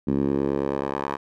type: tone with band-pass filter sweep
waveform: 10% pulse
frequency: 69.3 Hz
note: C#2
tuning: in tune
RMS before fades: -25 dBFS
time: 0.07-1.17 s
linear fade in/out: 10 ms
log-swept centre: 240 to 1000 Hz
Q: 1.5
effects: none